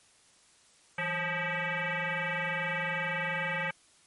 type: tone with frequency modulation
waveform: sine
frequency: 164.81 Hz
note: E3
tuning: in tune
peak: -29 dBFS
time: 0.98-3.71 s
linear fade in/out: 5 ms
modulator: 352 Hz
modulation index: 6.8
effects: white hiss -62 dBFS RMS until 4.06 s + MP3 48 kbps